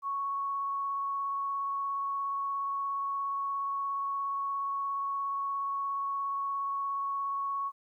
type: tone with vibrato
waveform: sine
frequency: 1108.7 Hz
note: C#6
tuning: in tune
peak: -30 dBFS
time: 0.02-7.72 s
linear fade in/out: 50 ms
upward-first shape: triangle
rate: 17 Hz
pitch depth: 9 cents each way
effects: 12-bit